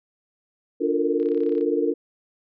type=chord; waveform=sine; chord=Bb major seventh; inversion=first; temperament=equal with one note detuned; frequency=293.7 / 349.2 / 446.9 / 466.2 Hz; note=D4 / F4 / A4 / Bb4; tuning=0 / 0 / +27 / 0 cents; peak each=-25 dBFS; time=0.8-1.94 s; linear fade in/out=20 ms
type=click train; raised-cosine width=0.3 ms; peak=-32 dBFS; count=15; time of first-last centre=1.2-1.611 s; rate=34.1 Hz
effects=none